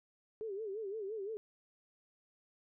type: tone with vibrato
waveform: sine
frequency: 415.3 Hz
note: G#4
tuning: in tune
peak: -38 dBFS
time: 0.41-1.37 s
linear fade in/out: 0 ms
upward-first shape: sine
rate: 5.8 Hz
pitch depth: 140 cents each way
effects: none